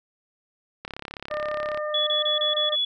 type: click train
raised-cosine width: 0.3 ms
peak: -18 dBFS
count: 33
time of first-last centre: 0.85-1.775 s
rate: 34.6 Hz
type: harmonic tone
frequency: 604 Hz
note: D5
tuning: 48 cents sharp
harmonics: 1 / 2 / 3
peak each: -27 / -33 / -37 dBFS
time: 1.3-2.76 s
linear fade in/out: 20 ms
type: tone bursts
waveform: sine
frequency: 3400 Hz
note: G#7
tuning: 40 cents sharp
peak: -21 dBFS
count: 6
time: 1.94-2.85 s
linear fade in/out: 5 ms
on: 130 ms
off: 26 ms
effects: none